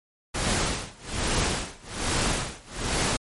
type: noise with tremolo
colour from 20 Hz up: pink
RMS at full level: -24 dBFS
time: 0.34-3.17 s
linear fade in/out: 10 ms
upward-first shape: sine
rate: 1.2 Hz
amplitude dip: 95%
effects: MP3 48 kbps